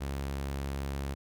sawtooth tone, 69 Hz, C#2, 7 cents flat, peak -29 dBFS, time 0-1.15 s, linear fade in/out 20 ms, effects none

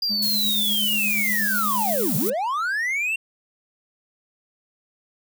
triangle linear two-way sweep, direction down then up, 4845 to 129.1 to 2749 Hz, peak -20 dBFS, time 0.02-3.16 s, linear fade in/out 5 ms, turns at 2.16 s
triangle tone with tremolo, 207.7 Hz, G#3, in tune, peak -26 dBFS, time 0.09-2.34 s, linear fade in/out 20 ms, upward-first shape triangle, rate 8.4 Hz, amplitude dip 55%
violet noise, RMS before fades -26 dBFS, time 0.22-2.3 s, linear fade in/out 5 ms
effects none

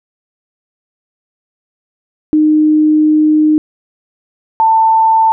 sine tone pair in turn, 306.8 / 891.1 Hz, D#4 / A5, -24 / +22 cents, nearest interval octave + tritone, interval 1846 cents, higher second, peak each -6 / -6 dBFS, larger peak neither, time 2.33-3.58 / 4.6-5.32 s, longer first, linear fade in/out 0 ms, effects none

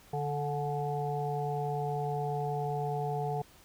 harmonic tone with a mistuned harmonic, 145.8 Hz, D3, 12 cents flat, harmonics 1 / 3 / 5 / 6, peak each -34 / -36 / -35 / -41 dBFS, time 0.13-3.42 s, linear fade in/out 5 ms, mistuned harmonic 6, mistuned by -32 cents, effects pink hiss -58 dBFS RMS until 3.64 s

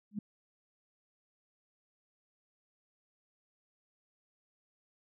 sine tone with exponential growth, 207.7 Hz, G#3, in tune, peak -30 dBFS, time 0.11-0.19 s, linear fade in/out 5 ms, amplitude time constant 17 ms, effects none

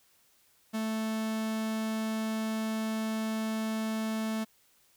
45% pulse tone, 220 Hz, A3, in tune, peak -30 dBFS, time 0.73-4.45 s, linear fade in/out 20 ms, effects white hiss -66 dBFS RMS until 4.96 s

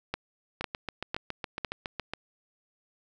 two click trains, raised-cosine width 0.3 ms, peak -17 / -14 dBFS, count 12 / 4, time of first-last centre 0.61-2.136 / 0.14-1.648 s, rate 7.21 / 1.99 Hz, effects none

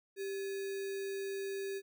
sine tone with sample-and-hold, 392 Hz, G4, in tune, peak -36 dBFS, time 0.16-1.82 s, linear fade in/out 50 ms, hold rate 2100 Hz, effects none

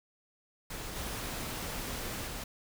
pink noise with level steps, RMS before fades -41 / -38 / -40 dBFS, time 0.7-2.44 s, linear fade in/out 5 ms, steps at 0.95 / 2.26 s, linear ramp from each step 20 ms, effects none

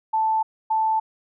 sine tone pair in turn, 880 / 880 Hz, A5 / A5, 0 / 0 cents, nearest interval unison, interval 0 cents, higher neither, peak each -18 dBFS, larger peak neither, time 0.13-0.43 / 0.7-1 s, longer neither, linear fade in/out 10 ms, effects none

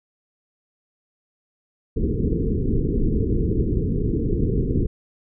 pink low-pass noise, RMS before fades -21 dBFS, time 1.96-4.87 s, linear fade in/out 10 ms, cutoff 460 Hz, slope 96 dB/octave, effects none

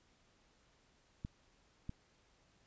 clicks, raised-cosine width 5 ms, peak -29 dBFS, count 2, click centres 1.249 / 1.894 s, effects pink hiss -71 dBFS RMS until 2.66 s + resampled to 16000 Hz

